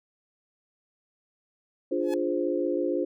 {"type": "chord", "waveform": "sine", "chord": "D half-diminished seventh", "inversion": "none", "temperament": "equal", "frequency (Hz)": [293.7, 349.2, 415.3, 523.3], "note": ["D4", "F4", "Ab4", "C5"], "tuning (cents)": [0, 0, 0, 0], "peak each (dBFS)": [-30, -28, -33, -30], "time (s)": [1.91, 3.05], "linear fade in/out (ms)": 10}
{"type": "tone with exponential growth", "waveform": "sawtooth", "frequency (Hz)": 851, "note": "G#5", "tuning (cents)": 42, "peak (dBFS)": -30, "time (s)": [2, 2.14], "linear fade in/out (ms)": 2, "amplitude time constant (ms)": 30}
{"effects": []}